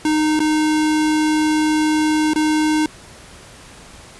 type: tone with dropouts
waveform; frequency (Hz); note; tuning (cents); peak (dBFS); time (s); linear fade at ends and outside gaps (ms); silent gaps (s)
square; 308; D#4; -17; -15; 0.05-2.86; 2; 0.393-0.402 / 2.335-2.359
effects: pink hiss -41 dBFS RMS until 4.19 s + resampled to 24000 Hz